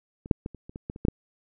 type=clicks; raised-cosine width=3 ms; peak=-27 / -6 / -19 / -29 / -29 / -24 / -19 / -27 / -10 / -9 dBFS; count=10; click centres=0.259 / 0.312 / 0.461 / 0.547 / 0.695 / 0.759 / 0.899 / 0.961 / 1.051 / 1.084 s; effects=none